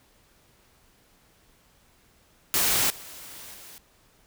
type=noise with level steps; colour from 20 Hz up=white; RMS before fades=-23 / -43 / -46 dBFS; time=2.54-3.78 s; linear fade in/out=0 ms; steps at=2.9 / 3.54 s; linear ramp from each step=2 ms; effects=pink hiss -61 dBFS RMS until 4.26 s